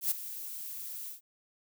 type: noise with ADSR envelope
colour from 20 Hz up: violet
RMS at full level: -27 dBFS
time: 0.01-1.21 s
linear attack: 100 ms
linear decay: 14 ms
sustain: -14 dB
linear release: 130 ms
effects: none